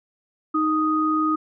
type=tone pair together; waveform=sine; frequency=311.1 / 1245.3 Hz; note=D#4 / D#6; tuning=0 / +1 cents; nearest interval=2 octaves; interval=2401 cents; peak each=-21 / -21 dBFS; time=0.54-1.36 s; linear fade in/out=10 ms; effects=none